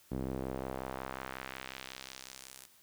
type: tone with band-pass filter sweep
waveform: sawtooth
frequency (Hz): 65.5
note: C2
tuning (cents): +2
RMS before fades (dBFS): -42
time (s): 0.11-2.66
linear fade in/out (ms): 10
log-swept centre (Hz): 260 to 11000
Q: 0.98
effects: white hiss -63 dBFS RMS until 2.82 s